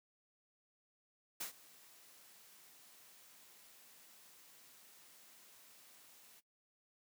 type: noise with ADSR envelope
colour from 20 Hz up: white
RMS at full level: -41 dBFS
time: 1.4-6.41 s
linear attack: 9 ms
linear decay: 110 ms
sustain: -21 dB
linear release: 24 ms
effects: noise-tail reverb RT60 0.1 s tail -17 dB re dry + high-pass 150 Hz 12 dB/octave